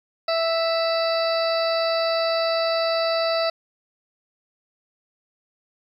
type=harmonic tone with a mistuned harmonic; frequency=659.3 Hz; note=E5; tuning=in tune; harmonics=1 / 2 / 3 / 4 / 6 / 7 / 8; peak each=-21 / -28 / -34 / -35 / -32 / -30 / -37 dBFS; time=0.28-3.5 s; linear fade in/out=5 ms; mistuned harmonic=8; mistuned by=-55 cents; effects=9-bit